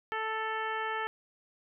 harmonic tone with a mistuned harmonic, 440 Hz, A4, in tune, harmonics 1 / 2 / 3 / 4 / 5 / 6 / 7, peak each -39 / -36 / -37 / -37 / -43 / -48 / -47 dBFS, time 0.12-1.07 s, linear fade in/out 0 ms, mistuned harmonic 6, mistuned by +34 cents, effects none

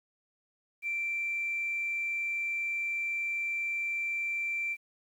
sine tone, 2349 Hz, D7, in tune, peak -29 dBFS, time 0.82-4.77 s, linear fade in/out 50 ms, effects tanh soft clip ceiling -25 dBFS + 10-bit

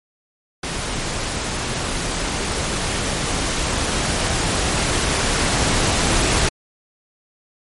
pink noise with level ramp, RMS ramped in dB -25 to -17 dBFS, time 0.63-6.49 s, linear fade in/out 5 ms, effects low-pass 12000 Hz 12 dB/octave + MP3 48 kbps

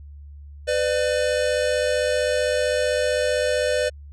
square tone pair together, 502.4 / 598 Hz, B4 / D5, +30 / +31 cents, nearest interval minor third, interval 301 cents, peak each -23 dBFS, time 0.67-3.9 s, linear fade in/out 20 ms, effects added 72 Hz sine -38 dBFS peak until 4.12 s + resampled to 22050 Hz

